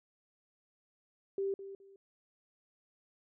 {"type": "tone with echo", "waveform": "sine", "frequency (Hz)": 392, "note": "G4", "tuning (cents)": 0, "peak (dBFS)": -31, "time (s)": [1.38, 1.54], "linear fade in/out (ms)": 2, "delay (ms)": 210, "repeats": 2, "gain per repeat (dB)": -12, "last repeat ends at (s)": 1.96, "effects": []}